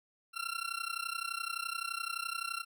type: tone with amplitude modulation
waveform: 20% pulse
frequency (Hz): 1365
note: F6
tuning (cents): -40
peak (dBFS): -27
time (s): 0.33-2.65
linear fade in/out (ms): 50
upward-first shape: sine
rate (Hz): 31.7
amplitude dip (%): 90
effects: none